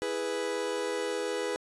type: chord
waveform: 40% pulse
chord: E major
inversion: none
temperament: equal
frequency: 329.6 / 415.3 / 493.9 Hz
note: E4 / G#4 / B4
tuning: 0 / 0 / 0 cents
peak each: -38 / -33 / -32 dBFS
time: 0.02-1.56 s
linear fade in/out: 0 ms
effects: resampled to 24000 Hz